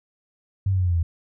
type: linear sweep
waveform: sine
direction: down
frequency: 99 to 81.5 Hz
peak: -18 dBFS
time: 0.66-1.03 s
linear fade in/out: 5 ms
effects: none